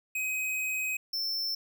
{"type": "tone pair in turn", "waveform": "square", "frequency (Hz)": [2524, 5348], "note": ["D#7", "E8"], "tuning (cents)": [24, 24], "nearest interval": "octave + minor second", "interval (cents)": 1300, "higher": "second", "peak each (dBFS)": [-30, -30], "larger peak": "neither", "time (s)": [[0.15, 0.97], [1.13, 1.55]], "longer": "first", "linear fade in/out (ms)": 5, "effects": []}